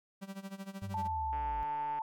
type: tone with tremolo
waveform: 45% pulse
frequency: 194.7 Hz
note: G3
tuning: 12 cents flat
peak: -39 dBFS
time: 0.21-1.08 s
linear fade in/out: 20 ms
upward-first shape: sine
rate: 13 Hz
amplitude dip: 85%
type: linear sweep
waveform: sine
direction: down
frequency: 103.83 to 49 Hz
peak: -39 dBFS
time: 0.82-1.63 s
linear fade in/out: 0 ms
type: tone with pitch glide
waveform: sine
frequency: 880 to 886.1 Hz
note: A5 to A5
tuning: 0 to +12 cents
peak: -33 dBFS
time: 0.94-2.02 s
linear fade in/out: 2 ms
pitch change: +12 cents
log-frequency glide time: 1.23-1.71 s
type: click train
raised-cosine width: 0.5 ms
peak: -34 dBFS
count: 97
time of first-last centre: 1.33-1.988 s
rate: 146 Hz
effects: none